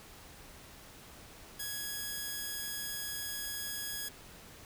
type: tone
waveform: 5% pulse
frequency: 1667 Hz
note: G#6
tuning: 6 cents sharp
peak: -26 dBFS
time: 1.59-4.09 s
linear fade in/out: 10 ms
effects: pink hiss -53 dBFS RMS until 4.65 s